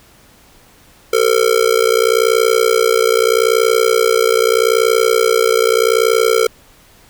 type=tone with amplitude modulation; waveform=square; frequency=452.2 Hz; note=A4; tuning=47 cents sharp; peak=-7 dBFS; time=1.13-6.47 s; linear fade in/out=5 ms; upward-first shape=sine; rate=60.8 Hz; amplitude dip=95%; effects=pink hiss -47 dBFS RMS until 7.09 s